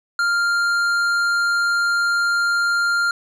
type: tone with tanh clipping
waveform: sine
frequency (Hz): 1397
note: F6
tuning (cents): 0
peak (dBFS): -18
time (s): 0.19-3.11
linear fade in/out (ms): 2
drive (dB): 11
effects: none